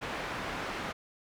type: low-pass noise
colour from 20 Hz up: white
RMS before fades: -37 dBFS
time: 0.01-0.93 s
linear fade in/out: 20 ms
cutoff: 1800 Hz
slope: 12 dB/octave
effects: none